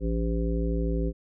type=harmonic tone; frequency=56.3 Hz; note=A1; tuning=40 cents sharp; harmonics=1 / 3 / 5 / 7 / 9; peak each=-26 / -31 / -33 / -34 / -36 dBFS; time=0-1.13 s; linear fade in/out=50 ms; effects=none